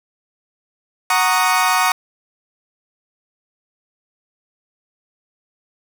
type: chord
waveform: 30% pulse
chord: D# minor seventh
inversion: first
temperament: equal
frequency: 740 / 932.3 / 1108.7 / 1244.5 Hz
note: F#5 / A#5 / C#6 / D#6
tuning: 0 / 0 / 0 / 0 cents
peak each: -17 dBFS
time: 1.1-1.92 s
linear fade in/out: 2 ms
effects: none